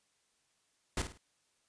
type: noise with echo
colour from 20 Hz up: pink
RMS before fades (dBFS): -33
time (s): 0.97-1.02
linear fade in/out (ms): 2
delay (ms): 52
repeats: 3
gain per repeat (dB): -9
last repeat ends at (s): 1.176
effects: white hiss -75 dBFS RMS until 1.68 s + resampled to 22050 Hz